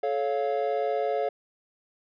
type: chord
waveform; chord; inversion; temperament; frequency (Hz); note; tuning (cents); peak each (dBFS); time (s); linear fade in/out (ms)
triangle; A augmented; none; equal with one note detuned; 432.9 / 554.4 / 698.5; A4 / C#5 / E#5; -28 / 0 / 0; -27; 0.03-1.29; 5
effects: resampled to 11025 Hz